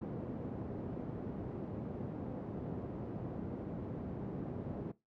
pink band-pass noise, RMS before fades -42 dBFS, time 0.01-4.92 s, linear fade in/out 10 ms, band 120 to 420 Hz, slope 12 dB/octave, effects noise-tail reverb RT60 0.2 s tail -18 dB re dry

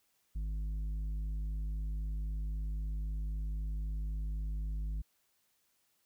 sine tone with tanh clipping, 51.91 Hz, G#1, in tune, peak -35 dBFS, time 0.35-5.02 s, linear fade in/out 10 ms, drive 7 dB, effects white hiss -75 dBFS RMS until 6.05 s

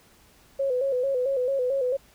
sine tone with vibrato, 523.3 Hz, C5, in tune, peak -22 dBFS, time 0.59-1.97 s, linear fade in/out 10 ms, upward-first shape square, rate 4.5 Hz, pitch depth 78 cents each way, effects pink hiss -57 dBFS RMS until 2.14 s

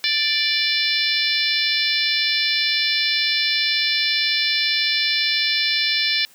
harmonic tone, 587.3 Hz, D5, in tune, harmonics 3 / 4 / 5 / 6 / 7 / 8 / 9, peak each -27 / -24 / -28 / -24 / -24 / -29 / -25 dBFS, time 0.04-6.25 s, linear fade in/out 0 ms, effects white hiss -51 dBFS RMS until 6.34 s + high-pass 150 Hz 12 dB/octave

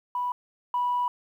sine tone pair in turn, 984 / 980.3 Hz, B5 / B5, -7 / -13 cents, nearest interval unison, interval 6 cents, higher first, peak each -25 / -22 dBFS, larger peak second, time 0.15-0.32 / 0.74-1.08 s, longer second, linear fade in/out 2 ms, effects tanh soft clip ceiling -19 dBFS + 10-bit

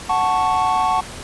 triangle chord, F# minor, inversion none, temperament equal, 740 / 880 / 1108.7 Hz, F#5 / A5 / C#6, 0 / 0 / 0 cents, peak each -18 dBFS, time 0.09-1.01 s, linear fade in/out 10 ms, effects pink hiss -34 dBFS RMS until 1.23 s + resampled to 24000 Hz

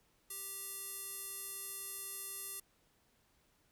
square tone with band-pass filter, 392 Hz, G4, in tune, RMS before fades -45 dBFS, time 0.3-2.6 s, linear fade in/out 5 ms, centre 11000 Hz, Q 2.8, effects pink hiss -73 dBFS RMS until 3.71 s

